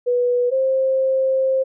sine tone pair in turn, 490 / 528.6 Hz, B4 / C5, -14 / +18 cents, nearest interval minor second, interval 132 cents, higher second, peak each -15 dBFS, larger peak neither, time 0.06-0.51 / 0.51-1.64 s, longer second, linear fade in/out 20 ms, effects none

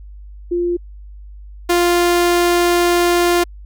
sine / sawtooth tone pair in turn, 349.2 / 349.2 Hz, F4 / F4, 0 / 0 cents, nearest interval unison, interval 0 cents, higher neither, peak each -15 / -8 dBFS, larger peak second, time 0.51-0.77 / 1.69-3.44 s, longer second, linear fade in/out 10 ms, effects added 50 Hz sine -33 dBFS peak until 3.65 s

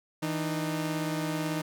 sawtooth tone pair together, 161.3 / 304.5 Hz, E3 / D#4, -37 / -37 cents, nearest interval major seventh, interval 1100 cents, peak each -28 dBFS, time 0.22-1.62 s, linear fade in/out 10 ms, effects none

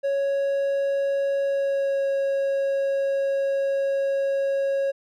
triangle tone with pitch glide, 554.4 to 549.3 Hz, C#5 to C#5, 0 to -16 cents, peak -19 dBFS, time 0.03-4.92 s, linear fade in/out 20 ms, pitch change -16 cents, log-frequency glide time 1.44-2.07 s, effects none

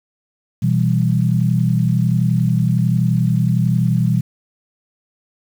sine chord, E minor, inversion second, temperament equal, 123.47 / 164.81 / 196 Hz, B2 / E3 / G3, 0 / 0 / 0 cents, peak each -16 / -17 / -20 dBFS, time 0.62-4.21 s, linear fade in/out 10 ms, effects 7-bit

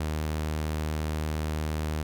sawtooth tone, 77.2 Hz, D#2, 13 cents flat, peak -24 dBFS, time 0-2.03 s, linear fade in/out 5 ms, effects none

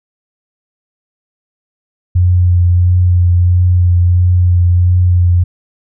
sine tone with vibrato, 89 Hz, F2, 33 cents sharp, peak -6 dBFS, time 2.15-5.44 s, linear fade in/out 10 ms, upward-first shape triangle, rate 1.5 Hz, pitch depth 22 cents each way, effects none

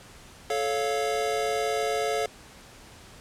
square chord, A augmented, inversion none, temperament equal with one note detuned, 435.4 / 554.4 / 698.5 Hz, A4 / C#5 / E#5, -18 / 0 / 0 cents, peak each -29 / -32 / -30 dBFS, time 0.5-2.26 s, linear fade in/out 2 ms, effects pink hiss -49 dBFS RMS until 3.2 s + low-pass 10000 Hz 12 dB/octave

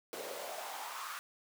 pink noise with high-pass filter sweep, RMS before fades -43 dBFS, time 0.13-1.19 s, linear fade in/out 0 ms, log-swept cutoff 420 to 1300 Hz, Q 3.6, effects none

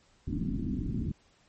white low-pass noise, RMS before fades -32 dBFS, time 0.27-1.12 s, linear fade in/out 5 ms, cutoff 290 Hz, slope 48 dB/octave, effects pink hiss -65 dBFS RMS until 1.48 s + MP3 32 kbps

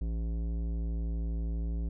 triangle tone with tanh clipping, 56.2 Hz, A1, 37 cents sharp, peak -32 dBFS, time 0.01-1.89 s, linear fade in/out 5 ms, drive 18 dB, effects none

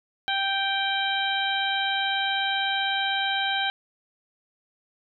harmonic tone with a mistuned harmonic, 784 Hz, G5, in tune, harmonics 1 / 2 / 3 / 4 / 5, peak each -28 / -28 / -33 / -29 / -32 dBFS, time 0.28-3.7 s, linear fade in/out 0 ms, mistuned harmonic 5, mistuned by -27 cents, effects none

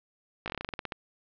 slowing click train, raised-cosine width 0.3 ms, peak -17 dBFS, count 13, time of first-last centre 0.46-0.922 s, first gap 18 ms, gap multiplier 1.13, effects low-pass 4000 Hz 12 dB/octave

